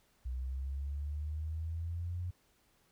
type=linear sweep; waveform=sine; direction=up; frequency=61.74 to 90 Hz; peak=-35 dBFS; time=0.25-2.31 s; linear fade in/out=10 ms; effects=pink hiss -71 dBFS RMS until 2.91 s